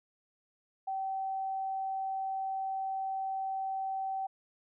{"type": "tone", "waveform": "sine", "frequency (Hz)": 770, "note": "G5", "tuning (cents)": -31, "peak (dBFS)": -32, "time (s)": [0.87, 4.27], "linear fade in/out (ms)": 10, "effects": []}